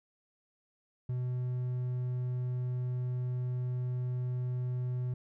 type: tone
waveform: triangle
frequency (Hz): 125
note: B2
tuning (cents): +21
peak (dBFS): -29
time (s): 1.09-5.14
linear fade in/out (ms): 5
effects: none